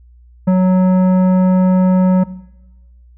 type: tone with tanh clipping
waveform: triangle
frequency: 185 Hz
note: F#3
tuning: in tune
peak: -10 dBFS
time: 0.47-2.24 s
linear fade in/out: 10 ms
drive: 16 dB
effects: noise-tail reverb RT60 1.0 s tail -18 dB re dry + added 60 Hz sine -41 dBFS peak until 3.17 s